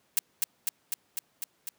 blue noise with echo, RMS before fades -24 dBFS, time 0.17-0.19 s, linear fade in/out 0 ms, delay 250 ms, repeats 6, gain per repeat -2 dB, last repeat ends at 1.69 s, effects pink hiss -69 dBFS RMS until 1.78 s + high-pass 150 Hz 12 dB/octave

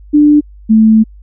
sine tone pair in turn, 296.3 / 219.7 Hz, D4 / A3, +15 / -2 cents, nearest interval perfect fourth, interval 517 cents, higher first, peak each -3 dBFS, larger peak neither, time 0.13-0.41 / 0.69-1.04 s, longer second, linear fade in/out 20 ms, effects added 50 Hz sine -33 dBFS peak until 1.22 s

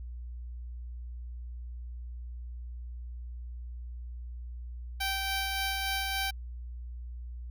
10% pulse tone with tremolo, 778 Hz, G5, 13 cents flat, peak -21 dBFS, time 5-6.31 s, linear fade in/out 10 ms, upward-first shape sine, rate 3.5 Hz, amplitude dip 25%, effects added 60 Hz sine -38 dBFS peak until 7.5 s

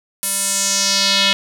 square tone with band-pass filter sweep, 196.8 Hz, G3, 7 cents sharp, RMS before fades -17 dBFS, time 0.23-1.33 s, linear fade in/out 0 ms, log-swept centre 11000 to 3300 Hz, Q 2.5, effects none

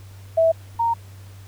sine tone pair in turn, 654 / 926.6 Hz, E5 / A#5, -14 / -11 cents, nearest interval tritone, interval 603 cents, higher second, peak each -13 / -17 dBFS, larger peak first, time 0.37-0.52 / 0.79-0.94 s, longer neither, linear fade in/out 10 ms, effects added 97 Hz sine -39 dBFS peak until 1.47 s + pink hiss -51 dBFS RMS until 1.47 s

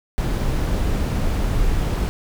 brown noise, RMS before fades -20 dBFS, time 0.18-2.09 s, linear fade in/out 0 ms, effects none

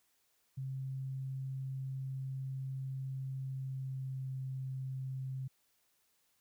sine tone with pitch glide, 133.2 to 131.9 Hz, C3 to C3, +31 to +14 cents, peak -37 dBFS, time 0.57-5.48 s, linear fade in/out 10 ms, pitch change -17 cents, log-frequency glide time 3.38-4.34 s, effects white hiss -75 dBFS RMS until 6.4 s

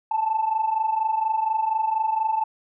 sine tone pair together, 860 / 884.2 Hz, A5 / A5, -40 / +8 cents, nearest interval unison, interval 48 cents, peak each -25 / -21 dBFS, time 0.11-2.44 s, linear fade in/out 5 ms, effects tanh soft clip ceiling -14 dBFS

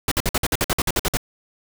pink noise bursts, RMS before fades -20 dBFS, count 13, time 0.08-1.171 s, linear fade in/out 2 ms, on 35 ms, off 53 ms, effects none

